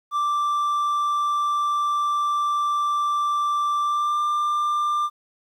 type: tone with pitch glide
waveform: triangle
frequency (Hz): 1174.7 to 1190.4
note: D6 to D6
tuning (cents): 0 to +23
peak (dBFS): -18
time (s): 0.11-5.1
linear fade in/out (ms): 50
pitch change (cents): +23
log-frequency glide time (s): 3.82-4.2
effects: 10-bit